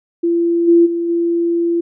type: tone with level steps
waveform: sine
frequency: 340 Hz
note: F4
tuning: 46 cents flat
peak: -12 / -6 / -16 / -13 dBFS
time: 0.23-1.81 s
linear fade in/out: 10 ms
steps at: 0.67 / 0.85 / 1.08 s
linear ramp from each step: 20 ms
effects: none